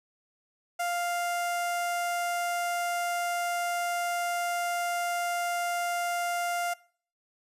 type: tone with notch filter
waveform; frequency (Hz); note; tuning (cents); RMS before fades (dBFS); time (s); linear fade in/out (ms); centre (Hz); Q
sawtooth; 698.5; F5; 0; -30; 0.79-6.74; 10; 3900; 1.6
effects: noise-tail reverb RT60 0.5 s tail -22 dB re dry + resampled to 32000 Hz